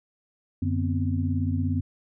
sine tone cluster, 92.9 / 148.1 / 244.7 / 262 Hz, F#2 / D3 / B3 / C4, +7 / +15 / -16 / +2 cents, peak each -25 / -33 / -30 / -30 dBFS, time 0.62-1.81 s, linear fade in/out 5 ms, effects none

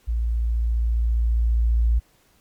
sine tone with level ramp, 57.4 Hz, A#1, 26 cents flat, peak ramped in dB -20 to -15 dBFS, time 0.07-2 s, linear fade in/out 20 ms, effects pink hiss -60 dBFS RMS until 2.4 s + MP3 96 kbps

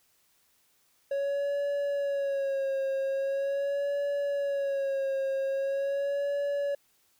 triangle tone with vibrato, 554.4 Hz, C#5, in tune, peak -25 dBFS, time 1.11-6.75 s, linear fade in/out 5 ms, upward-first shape sine, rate 0.42 Hz, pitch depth 46 cents each way, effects white hiss -68 dBFS RMS until 7.19 s

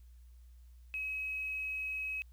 sine tone with quantisation, 2553 Hz, D#7, 44 cents sharp, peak -35 dBFS, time 0.94-2.22 s, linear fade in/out 0 ms, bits 10, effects added 60 Hz sine -53 dBFS peak until 2.32 s + white hiss -75 dBFS RMS until 2.32 s

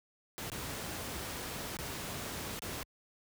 pink noise with dropouts, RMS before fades -40 dBFS, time 0.38-2.83 s, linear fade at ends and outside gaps 0 ms, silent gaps 0.5-0.518 / 1.769-1.788 / 2.592-2.62 s, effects high-pass 60 Hz 12 dB/octave

